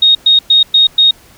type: tone bursts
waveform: sine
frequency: 3729 Hz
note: A#7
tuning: in tune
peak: -4 dBFS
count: 5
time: 0.02-1.11 s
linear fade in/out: 5 ms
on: 130 ms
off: 110 ms
effects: pink hiss -43 dBFS RMS until 1.37 s